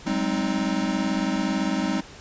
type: chord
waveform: square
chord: Ab dominant seventh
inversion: third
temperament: equal with one note detuned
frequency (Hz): 189.76 / 207.7 / 261.6 / 311.1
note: Gb3 / Ab3 / C4 / Eb4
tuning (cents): +44 / 0 / 0 / 0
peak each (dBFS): -29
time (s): 0.06-2.01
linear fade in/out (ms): 10
effects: pink hiss -44 dBFS RMS until 2.2 s + resampled to 16000 Hz